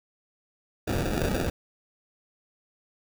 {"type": "noise with sample-and-hold", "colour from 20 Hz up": "pink", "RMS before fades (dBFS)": -27, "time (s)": [0.87, 1.5], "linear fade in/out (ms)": 10, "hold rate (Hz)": 1050, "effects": []}